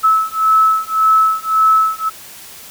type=beating tone pair; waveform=sine; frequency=1300 / 1301.8 Hz; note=E6 / E6; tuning=-24 / -22 cents; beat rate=1.8 Hz; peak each=-13 dBFS; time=0.03-2.1 s; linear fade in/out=20 ms; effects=white hiss -36 dBFS RMS until 2.7 s